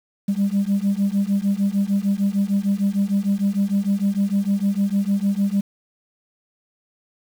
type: beating tone pair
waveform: sine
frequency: 196 / 202.6 Hz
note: G3 / G#3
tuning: 0 / -43 cents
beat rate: 6.6 Hz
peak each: -19 dBFS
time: 0.28-5.61 s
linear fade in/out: 10 ms
effects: tanh soft clip ceiling -13 dBFS + 7-bit